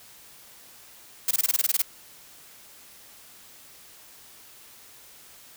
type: noise bursts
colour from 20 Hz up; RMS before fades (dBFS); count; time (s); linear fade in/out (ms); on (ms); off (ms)
blue; -22; 11; 1.28-1.82; 5; 30; 21
effects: white hiss -50 dBFS RMS until 5.56 s